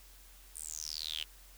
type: tone with high-pass filter sweep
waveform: sawtooth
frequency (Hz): 77.78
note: D#2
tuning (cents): 0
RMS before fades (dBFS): -41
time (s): 0.55-1.24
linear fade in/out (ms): 10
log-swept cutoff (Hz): 9400 to 2900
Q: 9.7
effects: added 45 Hz sine -56 dBFS peak until 1.57 s + white hiss -59 dBFS RMS until 1.57 s